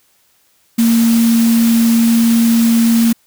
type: tone in noise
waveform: sine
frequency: 230.4 Hz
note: A#3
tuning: 20 cents flat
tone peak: -8 dBFS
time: 0.78-3.13 s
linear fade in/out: 10 ms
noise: white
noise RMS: -23 dBFS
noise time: 0.78-3.13 s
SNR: +12 dB
effects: white hiss -56 dBFS RMS until 3.26 s